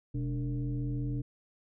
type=tone with frequency modulation; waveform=sine; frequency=125.8 Hz; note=B2; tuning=32 cents sharp; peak=-30 dBFS; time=0.14-1.22 s; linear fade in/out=10 ms; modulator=166 Hz; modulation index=0.92; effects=none